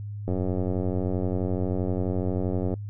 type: click train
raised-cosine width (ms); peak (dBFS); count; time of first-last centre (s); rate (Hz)
2; -15; 228; 0.28-2.739; 92.3
effects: noise-tail reverb RT60 0.1 s tail -26 dB re dry + added 103 Hz sine -32 dBFS peak until 2.89 s